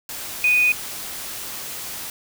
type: tone in noise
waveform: sine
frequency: 2480 Hz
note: D#7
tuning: 6 cents flat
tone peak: -14 dBFS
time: 0.44-0.72 s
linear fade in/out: 2 ms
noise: white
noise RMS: -32 dBFS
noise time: 0.09-2.1 s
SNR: +15 dB
effects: none